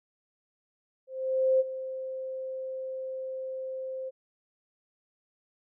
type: tone with ADSR envelope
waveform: sine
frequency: 523.3 Hz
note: C5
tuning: in tune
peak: -19 dBFS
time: 1.07-4.11 s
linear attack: 530 ms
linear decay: 28 ms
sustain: -14 dB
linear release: 30 ms
effects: none